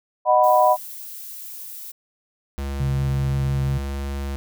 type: chord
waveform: sine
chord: B major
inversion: first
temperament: just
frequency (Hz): 617.4 / 740.8 / 987.8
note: D#5 / F#5 / B5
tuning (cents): -14 / +2 / 0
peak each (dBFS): -17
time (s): 0.25-0.77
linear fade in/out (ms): 50
type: noise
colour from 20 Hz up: violet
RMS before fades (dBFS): -36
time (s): 0.43-1.92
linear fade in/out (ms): 10
type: tone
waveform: square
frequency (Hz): 69.3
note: C#2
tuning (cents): 0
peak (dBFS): -26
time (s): 2.58-4.36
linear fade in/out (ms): 0
type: tone with vibrato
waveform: sine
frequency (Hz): 134.2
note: C3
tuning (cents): +44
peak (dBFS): -20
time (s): 2.8-3.78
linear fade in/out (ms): 5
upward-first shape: triangle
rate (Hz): 5.8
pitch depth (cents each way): 12
effects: none